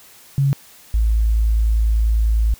sine tone pair in turn, 138.59 / 55 Hz, C#3 / A1, 0 / 0 cents, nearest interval octave + major third, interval 1600 cents, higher first, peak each -13 dBFS, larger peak neither, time 0.38-0.53 / 0.94-2.54 s, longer second, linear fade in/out 0 ms, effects white hiss -46 dBFS RMS until 2.59 s

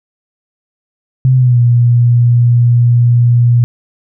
sine tone with pitch glide, 129.5 to 120.13 Hz, C3 to B2, -17 to -47 cents, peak -5 dBFS, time 1.25-3.64 s, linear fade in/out 0 ms, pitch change -130 cents, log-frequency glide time 1.35-1.59 s, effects none

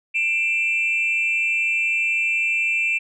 sine tone pair together, 2370 / 2658 Hz, D7 / E7, +15 / +14 cents, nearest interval major second, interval 199 cents, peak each -20 dBFS, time 0.14-2.99 s, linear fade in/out 20 ms, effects tanh soft clip ceiling -13 dBFS

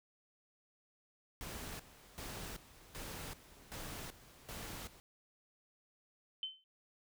pink noise with tremolo, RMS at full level -46 dBFS, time 1.41-5 s, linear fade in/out 0 ms, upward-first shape square, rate 1.3 Hz, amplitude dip 80%
sine tone with exponential decay, 3071 Hz, G7, 36 cents flat, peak -34 dBFS, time 6.43-6.64 s, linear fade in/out 1 ms, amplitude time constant 44 ms
effects none

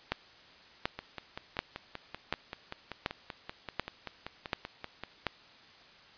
two click trains, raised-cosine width 0.3 ms, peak -22 / -13 dBFS, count 22 / 8, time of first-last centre 0.99-5.036 / 0.12-5.267 s, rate 5.19 / 1.36 Hz, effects white hiss -56 dBFS RMS until 6.17 s + resampled to 11025 Hz

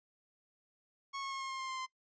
sawtooth tone with pitch steps, 1100 / 1091.1 / 1082.4 / 1073.6 / 1065 / 1056.4 / 1047.9 / 1039.5 Hz, C#6 / C#6 / C#6 / C6 / C6 / C6 / C6 / C6, -14 / -28 / -42 / +44 / +30 / +16 / +2 / -12 cents, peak -35 dBFS, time 1.13-1.866 s, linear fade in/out 20 ms, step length 92 ms, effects noise-tail reverb RT60 0.1 s tail -20 dB re dry + resampled to 16000 Hz

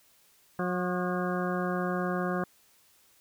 harmonic tone with a mistuned harmonic, 180.5 Hz, F#3, 43 cents flat, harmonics 1 / 2 / 3 / 4 / 6 / 7 / 8 / 9, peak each -31 / -34 / -36 / -37 / -39 / -39 / -40 / -41 dBFS, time 0.59-2.44 s, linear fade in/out 2 ms, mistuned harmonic 7, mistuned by -59 cents, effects white hiss -63 dBFS RMS until 3.2 s

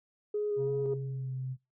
sine tone with vibrato, 415.3 Hz, G#4, in tune, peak -28 dBFS, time 0.34-0.94 s, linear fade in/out 5 ms, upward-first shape square, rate 3 Hz, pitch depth 12 cents each way
sine tone with pitch glide, 133.2 to 129.93 Hz, C3 to C3, +31 to -12 cents, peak -33 dBFS, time 0.56-1.57 s, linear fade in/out 50 ms, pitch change -43 cents, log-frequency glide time 1.03-1.32 s
sine tone with exponential decay, 415.3 Hz, G#4, in tune, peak -33 dBFS, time 0.86-1.46 s, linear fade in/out 0 ms, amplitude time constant 130 ms
effects noise-tail reverb RT60 0.2 s tail -20 dB re dry + tanh soft clip ceiling -22 dBFS

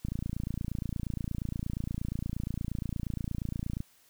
click train, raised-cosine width 5 ms, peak -21 dBFS, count 108, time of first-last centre 0.05-3.804 s, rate 28.5 Hz, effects white hiss -63 dBFS RMS until 4.09 s

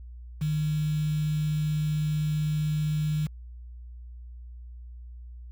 sine tone with quantisation, 152.6 Hz, D#3, 33 cents flat, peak -24 dBFS, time 0.41-3.27 s, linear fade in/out 10 ms, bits 7, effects added 60 Hz sine -40 dBFS peak until 5.51 s

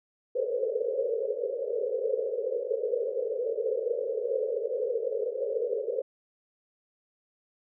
pink band-pass noise, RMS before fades -30 dBFS, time 0.35-6.02 s, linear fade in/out 5 ms, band 430 to 540 Hz, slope 96 dB/octave, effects none

